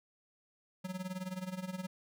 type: tone with tremolo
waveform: square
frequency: 185 Hz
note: F#3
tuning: in tune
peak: -36 dBFS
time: 0.84-1.87 s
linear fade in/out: 10 ms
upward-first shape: sine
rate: 19 Hz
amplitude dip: 80%
effects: none